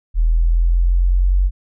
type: linear sweep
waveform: sine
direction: up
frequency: 40.17 to 46.68 Hz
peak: -11 dBFS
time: 0.14-1.51 s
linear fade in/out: 50 ms
effects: none